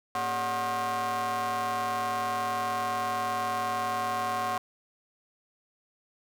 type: ring-modulated tone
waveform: 40% pulse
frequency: 168.2 Hz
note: E3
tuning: 35 cents sharp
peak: -24 dBFS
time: 0.15-4.58 s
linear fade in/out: 2 ms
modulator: 905 Hz
effects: 10-bit